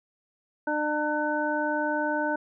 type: harmonic tone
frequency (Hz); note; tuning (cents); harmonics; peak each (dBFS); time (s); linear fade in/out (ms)
300; D4; +37; 1 / 2 / 3 / 5; -30 / -30 / -30 / -30; 0.67-2.36; 5
effects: none